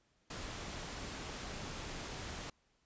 pink noise, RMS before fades -44 dBFS, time 0.3-2.5 s, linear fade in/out 5 ms, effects pink hiss -75 dBFS RMS until 2.85 s + resampled to 16000 Hz

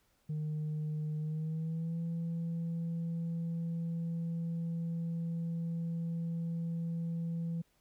sine tone with pitch glide, 153.2 to 167.07 Hz, D#3 to E3, -27 to +24 cents, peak -31 dBFS, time 0.29-7.62 s, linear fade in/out 10 ms, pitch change +151 cents, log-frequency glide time 1.18-1.99 s, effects tanh soft clip ceiling -32 dBFS + pink hiss -73 dBFS RMS until 7.8 s

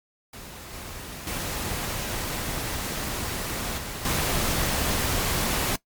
pink noise with level steps, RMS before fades -41 / -38 / -30 / -34 / -25 dBFS, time 0.33-5.76 s, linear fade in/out 5 ms, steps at 0.73 / 1.27 / 3.78 / 4.05 s, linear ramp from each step 2 ms, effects noise-tail reverb RT60 0.1 s tail -19 dB re dry + MP3 96 kbps

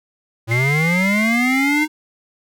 square linear sweep, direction up, 110 to 311.1 Hz, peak -17 dBFS, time 0.47-1.88 s, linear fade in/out 50 ms
sine tone, 2098 Hz, C7, 4 cents sharp, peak -18 dBFS, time 0.51-1.85 s, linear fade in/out 5 ms
effects none

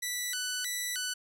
10% pulse tone with vibrato, 1714 Hz, A6, 46 cents flat, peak -23 dBFS, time 0.02-1.14 s, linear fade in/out 10 ms, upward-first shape square, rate 1.6 Hz, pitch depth 240 cents each way, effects none

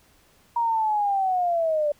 sine linear sweep, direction down, 948 to 580 Hz, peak -20 dBFS, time 0.56-1.92 s, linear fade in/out 5 ms, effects pink hiss -59 dBFS RMS until 1.99 s

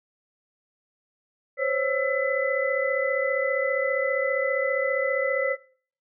sine tone cluster, 519 / 554 / 1329 / 2007 Hz, C5 / C#5 / E6 / B6, -14 / -1 / +14 / +27 cents, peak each -27 / -26 / -34 / -28 dBFS, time 1.57-5.57 s, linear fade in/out 50 ms, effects noise-tail reverb RT60 0.5 s tail -20 dB re dry

